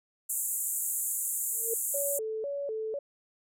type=band-pass noise; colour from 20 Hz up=pink; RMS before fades=-32 dBFS; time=0.29-2.19 s; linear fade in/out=10 ms; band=7000 to 15000 Hz; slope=96 dB/octave
type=tone with exponential growth; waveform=sine; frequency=458.4 Hz; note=A#4; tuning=29 cents flat; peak=-27 dBFS; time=1.51-1.74 s; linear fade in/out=5 ms; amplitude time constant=48 ms
type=tone with vibrato; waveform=sine; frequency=498 Hz; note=B4; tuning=14 cents sharp; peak=-31 dBFS; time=1.94-2.99 s; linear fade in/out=5 ms; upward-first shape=square; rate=2 Hz; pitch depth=220 cents each way
effects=none